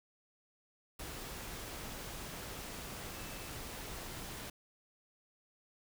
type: tone in noise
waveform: sine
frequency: 2637 Hz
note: E7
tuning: in tune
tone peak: -56 dBFS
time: 3.14-3.5 s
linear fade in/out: 5 ms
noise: pink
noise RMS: -45 dBFS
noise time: 0.99-4.5 s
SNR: -14 dB
effects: none